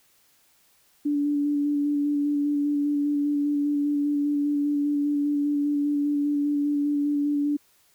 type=tone with vibrato; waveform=sine; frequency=290 Hz; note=D4; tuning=22 cents flat; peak=-21 dBFS; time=1.05-7.57 s; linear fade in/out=10 ms; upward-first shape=square; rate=5 Hz; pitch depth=13 cents each way; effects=white hiss -62 dBFS RMS until 7.94 s